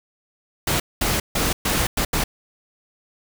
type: noise bursts at uneven times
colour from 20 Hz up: pink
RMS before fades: -21 dBFS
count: 6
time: 0.67-0.8 / 1.01-1.2 / 1.35-1.53 / 1.65-1.87 / 1.97-2.05 / 2.13-2.24 s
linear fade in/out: 5 ms
effects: none